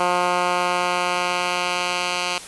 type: tone with band-pass filter sweep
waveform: 10% pulse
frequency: 178.3 Hz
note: F3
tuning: 36 cents sharp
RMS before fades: -22 dBFS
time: 0-2.38 s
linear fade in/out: 2 ms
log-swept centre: 1200 to 3300 Hz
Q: 0.84
effects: white hiss -37 dBFS RMS until 2.47 s + resampled to 24000 Hz